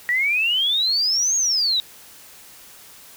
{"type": "exponential two-way sweep", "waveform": "sine", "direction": "up then down", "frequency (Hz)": [1900, 6650, 3760], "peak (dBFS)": -17, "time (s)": [0.09, 1.8], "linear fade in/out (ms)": 0, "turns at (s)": 1.36, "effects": ["white hiss -45 dBFS RMS until 3.16 s"]}